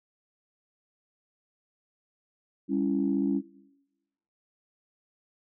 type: chord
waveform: sine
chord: C# diminished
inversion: second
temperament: just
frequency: 199.57 / 277.2 / 332.6 Hz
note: G3 / C#4 / E4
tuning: +31 / 0 / +16 cents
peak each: -29 / -26 / -30 dBFS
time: 2.68-3.42 s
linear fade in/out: 50 ms
effects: noise-tail reverb RT60 1.0 s tail -20 dB re dry + tanh soft clip ceiling -15 dBFS